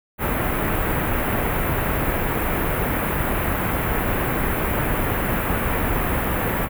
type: band-stop noise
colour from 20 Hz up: pink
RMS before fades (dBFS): -22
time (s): 0.18-6.69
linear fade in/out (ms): 50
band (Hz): 2300 to 13000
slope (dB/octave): 24
effects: none